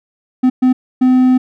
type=tone bursts at uneven times; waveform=triangle; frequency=255.2 Hz; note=C4; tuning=43 cents flat; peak=-5 dBFS; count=3; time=0.43-0.5 / 0.62-0.73 / 1.01-1.38 s; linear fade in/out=10 ms; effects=none